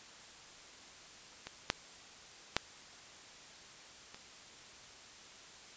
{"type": "clicks", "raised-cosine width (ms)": 0.2, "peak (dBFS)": [-25, -11, -10, -30], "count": 4, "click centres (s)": [1.47, 1.701, 2.566, 4.145], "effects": ["white hiss -54 dBFS RMS until 5.76 s", "resampled to 16000 Hz"]}